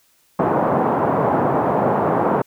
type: band-pass noise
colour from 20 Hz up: white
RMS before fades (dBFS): -18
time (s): 0.39-2.42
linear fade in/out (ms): 5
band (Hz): 120 to 960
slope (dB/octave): 24
effects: white hiss -59 dBFS RMS until 2.46 s